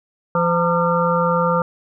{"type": "harmonic tone with a mistuned harmonic", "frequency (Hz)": 171.1, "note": "F3", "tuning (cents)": -35, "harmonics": [1, 3, 5, 7, 8], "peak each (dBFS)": [-21, -19, -23, -21, -24], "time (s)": [0.35, 1.62], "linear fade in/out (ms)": 2, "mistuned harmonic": 5, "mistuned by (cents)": 110, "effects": []}